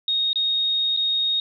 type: tone with dropouts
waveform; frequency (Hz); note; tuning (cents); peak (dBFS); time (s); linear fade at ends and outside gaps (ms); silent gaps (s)
sine; 3729; A#7; 0; -19; 0.08-1.4; 2; 0.331-0.357 / 0.965-0.972
effects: none